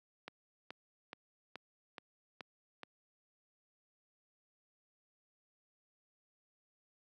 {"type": "click train", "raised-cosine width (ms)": 0.3, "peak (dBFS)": -28, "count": 7, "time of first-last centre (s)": [0.28, 2.833], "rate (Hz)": 2.35, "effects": ["high-pass 200 Hz 12 dB/octave"]}